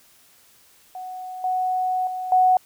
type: tone with level steps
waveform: sine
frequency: 740 Hz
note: F#5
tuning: in tune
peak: -31 / -20 / -26 / -13 dBFS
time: 0.95-2.57 s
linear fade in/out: 2 ms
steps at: 1.44 / 2.07 / 2.32 s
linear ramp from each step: 2 ms
effects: white hiss -55 dBFS RMS until 2.65 s